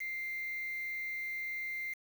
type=tone with quantisation; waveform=sine; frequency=2093 Hz; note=C7; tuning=in tune; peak=-36 dBFS; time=0-1.94 s; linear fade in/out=10 ms; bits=8; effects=none